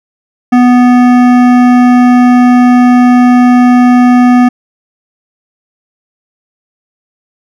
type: tone with hard clipping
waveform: triangle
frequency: 246.9 Hz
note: B3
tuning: in tune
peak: -4 dBFS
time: 0.52-4.49 s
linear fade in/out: 10 ms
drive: 18 dB
effects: none